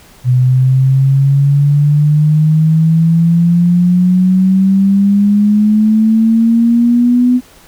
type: exponential sweep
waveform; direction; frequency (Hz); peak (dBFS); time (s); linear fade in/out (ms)
sine; up; 124.9 to 250.8; -6; 0.24-7.41; 50
effects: pink hiss -42 dBFS RMS until 7.67 s